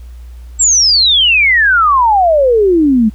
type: exponential sweep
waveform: sine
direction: down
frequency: 7700 to 207.4 Hz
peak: -6 dBFS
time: 0.59-3.1 s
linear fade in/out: 20 ms
effects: added 60 Hz sine -28 dBFS peak until 3.14 s + pink hiss -50 dBFS RMS until 3.14 s